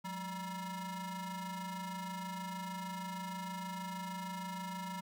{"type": "ring-modulated tone", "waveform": "40% pulse", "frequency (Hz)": 386.8, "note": "G4", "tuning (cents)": -23, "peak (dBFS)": -36, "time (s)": [0.04, 5.01], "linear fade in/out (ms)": 10, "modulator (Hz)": 567, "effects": []}